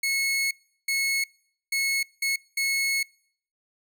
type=tone bursts at uneven times; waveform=sawtooth; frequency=2187 Hz; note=C#7; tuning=24 cents flat; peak=-20 dBFS; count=5; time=0.03-0.51 / 0.88-1.24 / 1.72-2.03 / 2.22-2.36 / 2.57-3.03 s; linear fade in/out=5 ms; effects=noise-tail reverb RT60 0.6 s tail -25 dB re dry